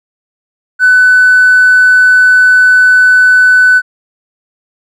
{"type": "tone with hard clipping", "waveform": "sine", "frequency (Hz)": 1500, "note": "F#6", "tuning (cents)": 23, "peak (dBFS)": -3, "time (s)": [0.79, 3.82], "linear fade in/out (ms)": 50, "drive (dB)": 1, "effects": []}